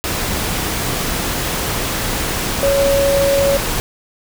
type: tone in noise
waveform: sine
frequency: 556 Hz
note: C#5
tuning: 5 cents sharp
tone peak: -12 dBFS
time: 2.63-3.57 s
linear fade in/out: 0 ms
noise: pink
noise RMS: -20 dBFS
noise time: 0.04-3.8 s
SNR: +5 dB
effects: none